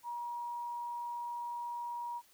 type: tone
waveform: sine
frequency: 954 Hz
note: A#5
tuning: 40 cents sharp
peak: -37 dBFS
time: 0.03-2.22 s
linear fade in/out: 50 ms
effects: white hiss -65 dBFS RMS until 2.33 s